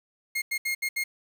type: tone bursts at uneven times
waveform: 40% pulse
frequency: 2141 Hz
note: C7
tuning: 39 cents sharp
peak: -25 dBFS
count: 5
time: 0.35-0.42 / 0.51-0.58 / 0.65-0.75 / 0.82-0.89 / 0.96-1.04 s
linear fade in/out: 10 ms
effects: 9-bit